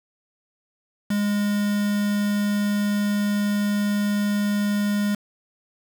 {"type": "tone with quantisation", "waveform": "triangle", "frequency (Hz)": 205.6, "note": "G#3", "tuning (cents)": -17, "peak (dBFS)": -18, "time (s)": [1.1, 5.15], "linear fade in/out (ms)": 5, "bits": 5, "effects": []}